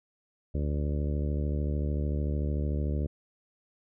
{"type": "harmonic tone", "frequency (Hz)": 73.42, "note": "D2", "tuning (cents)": 0, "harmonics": [1, 2, 3, 4, 5, 6, 7, 8], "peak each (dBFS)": [-28, -34, -38, -40, -42, -44, -45, -46], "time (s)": [0.54, 3.07], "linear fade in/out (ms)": 10, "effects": []}